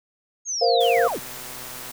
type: linear sweep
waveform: sine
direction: down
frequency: 6645 to 42.21 Hz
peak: -24 dBFS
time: 0.45-1.2 s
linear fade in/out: 50 ms
type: chord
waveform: sine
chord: Bb suspended second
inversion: none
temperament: equal with one note detuned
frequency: 469.1 / 523.3 / 698.5 Hz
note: Bb4 / C5 / F5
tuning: +11 / 0 / 0 cents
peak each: -20 / -22 / -20 dBFS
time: 0.61-1.08 s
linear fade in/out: 10 ms
type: noise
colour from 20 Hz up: white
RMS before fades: -37 dBFS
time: 0.8-1.92 s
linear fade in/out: 10 ms
type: click train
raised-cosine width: 0.5 ms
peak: -27 dBFS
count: 119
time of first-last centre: 0.97-1.907 s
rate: 126 Hz
effects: none